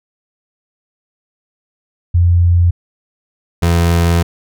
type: tone pair in turn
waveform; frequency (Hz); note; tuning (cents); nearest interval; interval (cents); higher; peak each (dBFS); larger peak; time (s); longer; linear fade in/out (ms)
sine / 30% pulse; 87 / 84.96; F2 / F2; -6 / -47; unison; 41; first; -7; neither; 2.14-2.71 / 3.62-4.23; second; 10
effects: none